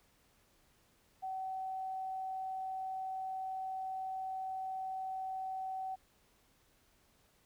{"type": "tone", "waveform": "sine", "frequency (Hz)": 759, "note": "F#5", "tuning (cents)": 44, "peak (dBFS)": -37, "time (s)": [1.22, 5.96], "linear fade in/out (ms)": 20, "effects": ["pink hiss -70 dBFS RMS until 7.45 s"]}